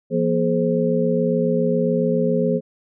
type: tone cluster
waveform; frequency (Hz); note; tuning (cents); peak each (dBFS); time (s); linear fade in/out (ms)
sine; 170.7 / 237.9 / 425.6 / 524; F3 / A#3 / G#4 / C5; -39 / +35 / +42 / +2; -22; 0.1-2.61; 50
effects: none